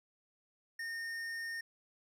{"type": "tone with tanh clipping", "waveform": "triangle", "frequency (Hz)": 1832, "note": "A#6", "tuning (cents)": -31, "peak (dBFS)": -40, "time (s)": [0.79, 1.61], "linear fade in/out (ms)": 5, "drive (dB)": 16, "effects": []}